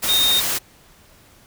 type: tone in noise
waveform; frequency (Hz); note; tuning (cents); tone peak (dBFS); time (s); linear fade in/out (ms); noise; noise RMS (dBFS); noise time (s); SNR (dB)
sine; 3696; A#7; -16; -15; 0.08-0.41; 20; white; -22; 0.02-0.59; +4
effects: pink hiss -51 dBFS RMS until 1.46 s